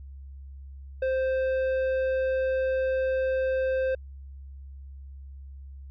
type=tone with tanh clipping; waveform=sine; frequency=523.3 Hz; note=C5; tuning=in tune; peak=-25 dBFS; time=1.02-3.95 s; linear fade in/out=5 ms; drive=9 dB; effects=added 68 Hz sine -40 dBFS peak until 5.9 s